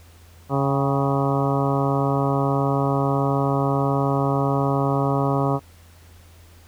harmonic tone with a mistuned harmonic, 138.59 Hz, C#3, in tune, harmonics 1 / 2 / 3 / 4 / 5 / 6 / 7 / 8 / 9, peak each -22 / -25 / -27 / -28 / -29 / -30 / -30 / -31 / -32 dBFS, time 0.49-5.6 s, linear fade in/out 50 ms, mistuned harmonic 6, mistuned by -67 cents, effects added 84 Hz sine -47 dBFS peak until 6.67 s + pink hiss -53 dBFS RMS until 6.67 s

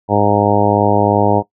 harmonic tone, 102.9 Hz, G#2, 16 cents flat, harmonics 1 / 2 / 3 / 4 / 5 / 6 / 7 / 8 / 9, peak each -19 / -19 / -19 / -19 / -19 / -19 / -19 / -19 / -19 dBFS, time 0.08-1.43 s, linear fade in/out 50 ms, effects noise-tail reverb RT60 0.1 s tail -17 dB re dry

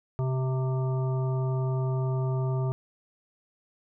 harmonic tone with a mistuned harmonic, 130.81 Hz, C3, in tune, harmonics 1 / 3 / 5 / 7 / 9, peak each -25 / -35 / -39 / -42 / -44 dBFS, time 0.19-2.72 s, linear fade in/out 0 ms, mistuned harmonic 3, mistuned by -18 cents, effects none

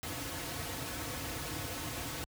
pink noise with comb filter, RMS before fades -39 dBFS, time 0.03-2.24 s, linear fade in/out 0 ms, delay 5 ms, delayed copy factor -0.7, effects high-pass 60 Hz 12 dB/octave

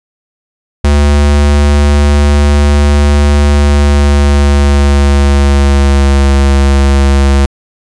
square tone with pitch glide, 72.5 to 69.07 Hz, D2 to C#2, -22 to -6 cents, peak -5 dBFS, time 0.84-7.46 s, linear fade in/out 5 ms, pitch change -84 cents, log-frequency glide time 3.46-6.32 s, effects resampled to 22050 Hz

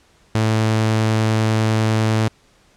sawtooth tone, 110 Hz, A2, in tune, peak -11 dBFS, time 0.35-2.28 s, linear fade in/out 0 ms, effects pink hiss -55 dBFS RMS until 2.76 s + low-pass 8000 Hz 12 dB/octave

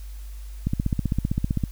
click train, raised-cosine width 5 ms, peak -10 dBFS, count 16, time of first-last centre 0.67-1.638 s, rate 15.5 Hz, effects added 50 Hz sine -34 dBFS peak until 1.71 s + white hiss -53 dBFS RMS until 1.71 s

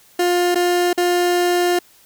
30% pulse tone with dropouts, 353.4 Hz, F4, 21 cents sharp, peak -12 dBFS, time 0.19-1.79 s, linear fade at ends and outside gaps 5 ms, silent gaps 0.547-0.555 / 0.931-0.976 s, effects white hiss -51 dBFS RMS until 2.05 s

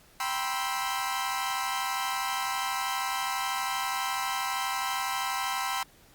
sawtooth chord, C major seventh, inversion second, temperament equal with one note detuned, 784 / 974.2 / 1046.5 / 1318.5 Hz, G5 / B5 / C6 / E6, 0 / -24 / 0 / 0 cents, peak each -30 / -31 / -30 / -32 dBFS, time 0.2-5.83 s, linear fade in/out 2 ms, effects pink hiss -58 dBFS RMS until 6.14 s + Opus 48 kbps

